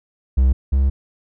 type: tone pair in turn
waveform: triangle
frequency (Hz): 64.9 / 67.64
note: C2 / C#2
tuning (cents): -13 / -42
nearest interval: minor second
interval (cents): 71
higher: second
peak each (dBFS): -9 / -11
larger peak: first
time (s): 0.37-0.53 / 0.72-0.9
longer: second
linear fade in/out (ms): 10
effects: none